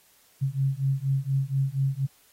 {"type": "beating tone pair", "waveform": "sine", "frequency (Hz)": [134, 138.2], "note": ["C3", "C#3"], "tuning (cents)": [42, -5], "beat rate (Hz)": 4.2, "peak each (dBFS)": -26, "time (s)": [0.41, 2.07], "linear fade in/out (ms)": 20, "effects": ["white hiss -60 dBFS RMS until 2.32 s", "AAC 48 kbps"]}